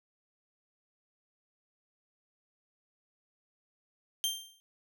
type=tone with exponential decay; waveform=sawtooth; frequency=3162 Hz; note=G7; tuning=14 cents sharp; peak=-23 dBFS; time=4.24-4.6 s; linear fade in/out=0 ms; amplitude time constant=78 ms; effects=none